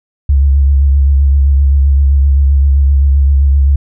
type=tone with vibrato; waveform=sine; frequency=69.3 Hz; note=C#2; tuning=in tune; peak=-5 dBFS; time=0.29-3.76 s; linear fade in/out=5 ms; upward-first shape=triangle; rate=7.7 Hz; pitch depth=53 cents each way; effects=none